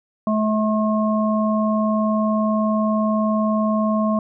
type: harmonic tone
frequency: 215.4 Hz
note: A3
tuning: 37 cents flat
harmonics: 1 / 3 / 5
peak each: -18 / -23 / -25 dBFS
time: 0.27-4.19 s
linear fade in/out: 2 ms
effects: none